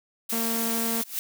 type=noise; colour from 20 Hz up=blue; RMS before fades=-29 dBFS; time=0.29-1.04 s; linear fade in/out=10 ms
type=tone; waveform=sawtooth; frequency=228.6 Hz; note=A#3; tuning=34 cents flat; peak=-24 dBFS; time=0.32-1.02 s; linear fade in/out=10 ms
type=noise with exponential growth; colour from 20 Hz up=blue; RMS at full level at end=-26 dBFS; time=0.96-1.19 s; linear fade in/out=1 ms; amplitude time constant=49 ms
effects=none